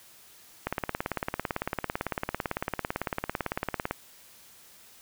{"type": "click train", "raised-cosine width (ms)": 0.5, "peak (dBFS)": -13, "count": 59, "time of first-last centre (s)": [0.67, 3.91], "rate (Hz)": 17.9, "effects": ["white hiss -54 dBFS RMS until 5.01 s"]}